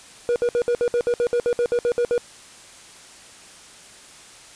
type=tone bursts; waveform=triangle; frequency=480.1 Hz; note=B4; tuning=49 cents flat; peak=-15 dBFS; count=15; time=0.29-2.179 s; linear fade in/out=0 ms; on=69 ms; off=61 ms; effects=white hiss -45 dBFS RMS until 4.55 s + resampled to 22050 Hz